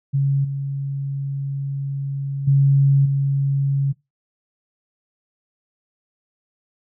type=tone with level steps; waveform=sine; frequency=138.5 Hz; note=C#3; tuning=1 cent flat; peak=-15 / -22 / -11 / -16 dBFS; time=0.13-3.93 s; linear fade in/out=20 ms; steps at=0.44 / 2.47 / 3.05 s; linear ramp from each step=10 ms; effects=noise-tail reverb RT60 0.2 s tail -22 dB re dry